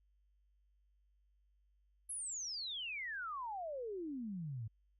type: exponential sweep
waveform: sine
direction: down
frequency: 11175 to 103.8 Hz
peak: -40 dBFS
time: 2.09-4.68 s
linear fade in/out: 10 ms
effects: added 50 Hz sine -70 dBFS peak until 4.99 s